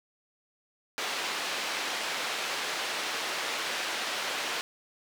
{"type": "band-pass noise", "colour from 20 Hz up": "white", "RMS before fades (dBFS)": -33, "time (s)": [0.98, 4.61], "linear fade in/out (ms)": 0, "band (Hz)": [380, 3700], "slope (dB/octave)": 12, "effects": []}